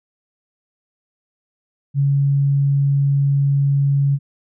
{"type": "tone", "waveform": "sine", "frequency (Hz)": 140, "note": "C#3", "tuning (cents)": 18, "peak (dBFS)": -13, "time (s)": [1.94, 4.19], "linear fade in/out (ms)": 50, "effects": []}